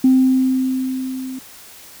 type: tone with level ramp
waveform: sine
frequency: 260.1 Hz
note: C4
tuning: 10 cents flat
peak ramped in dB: -7 to -26 dBFS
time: 0.04-1.39 s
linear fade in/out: 5 ms
effects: tanh soft clip ceiling -4 dBFS + white hiss -41 dBFS RMS until 2 s